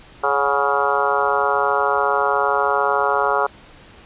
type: harmonic tone with a mistuned harmonic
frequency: 139.8 Hz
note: C#3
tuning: 15 cents sharp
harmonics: 3 / 4 / 5 / 6 / 7 / 8 / 9 / 10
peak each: -24 / -24 / -24 / -24 / -24 / -24 / -24 / -24 dBFS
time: 0.23-3.47 s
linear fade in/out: 10 ms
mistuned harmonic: 5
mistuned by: +64 cents
effects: pink hiss -45 dBFS RMS until 4.05 s + resampled to 8000 Hz